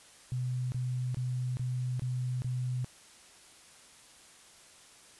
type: tone bursts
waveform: sine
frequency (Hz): 125.9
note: B2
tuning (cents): +34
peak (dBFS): -30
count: 6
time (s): 0.32-2.845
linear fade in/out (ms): 0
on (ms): 400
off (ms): 25
effects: white hiss -56 dBFS RMS until 5.19 s + resampled to 24000 Hz